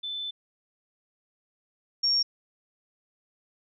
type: tone pair in turn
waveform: sine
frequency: 3520 / 5532 Hz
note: A7 / F8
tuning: 0 / -17 cents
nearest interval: minor sixth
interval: 783 cents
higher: second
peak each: -31 / -21 dBFS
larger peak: second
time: 0.03-0.31 / 2.03-2.23 s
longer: first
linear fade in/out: 10 ms
effects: none